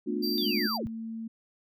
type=chord; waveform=sine; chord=B half-diminished seventh; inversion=third; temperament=equal with one note detuned; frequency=220 / 246.9 / 293.7 / 357.8 Hz; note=A3 / B3 / D4 / F4; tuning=0 / 0 / 0 / +42 cents; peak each=-33 / -35 / -33 / -33 dBFS; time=0.06-0.68 s; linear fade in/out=20 ms
type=tone; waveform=square; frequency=4699 Hz; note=D8; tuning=in tune; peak=-31 dBFS; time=0.22-0.78 s; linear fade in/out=20 ms
type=linear sweep; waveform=sine; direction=down; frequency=3700 to 41.16 Hz; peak=-32 dBFS; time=0.38-0.87 s; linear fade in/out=0 ms
type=tone with pitch glide; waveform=sine; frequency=207.7 to 225.2 Hz; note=G#3 to A3; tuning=0 to +40 cents; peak=-34 dBFS; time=0.42-1.28 s; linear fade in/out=10 ms; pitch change=+140 cents; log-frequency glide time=0.61-0.75 s
effects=none